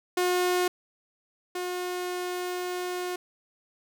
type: tone pair in turn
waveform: sawtooth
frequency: 360.1 / 360.1 Hz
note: F#4 / F#4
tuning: -47 / -47 cents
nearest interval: unison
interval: 0 cents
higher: neither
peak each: -19 / -26 dBFS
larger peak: first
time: 0.17-0.68 / 1.55-3.16 s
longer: second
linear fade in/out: 5 ms
effects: none